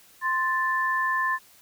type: tone pair together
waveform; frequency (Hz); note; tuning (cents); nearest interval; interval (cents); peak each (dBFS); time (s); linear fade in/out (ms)
sine; 1045.7 / 1760; C6 / A6; -1 / 0; major sixth; 901; -25 / -25; 0.21-1.39; 50
effects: white hiss -55 dBFS RMS until 1.61 s